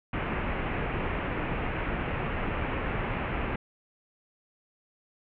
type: low-pass noise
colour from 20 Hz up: pink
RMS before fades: -31 dBFS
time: 0.13-3.56 s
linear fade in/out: 5 ms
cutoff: 2700 Hz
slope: 48 dB/octave
effects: none